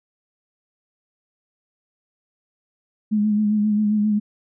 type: tone with vibrato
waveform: sine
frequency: 210.7 Hz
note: G#3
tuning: 25 cents sharp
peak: -16 dBFS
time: 3.11-4.2 s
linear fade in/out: 20 ms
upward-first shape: sine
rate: 7.5 Hz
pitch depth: 34 cents each way
effects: none